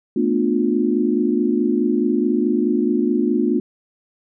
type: chord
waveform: sine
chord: B half-diminished seventh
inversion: third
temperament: just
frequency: 222.2 / 246.9 / 296.3 / 355.6 Hz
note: A3 / B3 / D4 / F4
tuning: +17 / 0 / +15 / +31 cents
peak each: -21 dBFS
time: 0.16-3.6 s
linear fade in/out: 5 ms
effects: none